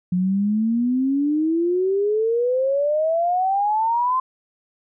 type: exponential sweep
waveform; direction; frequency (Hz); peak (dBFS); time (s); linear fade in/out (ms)
sine; up; 177.2 to 1046.5; -17; 0.12-4.2; 5
effects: none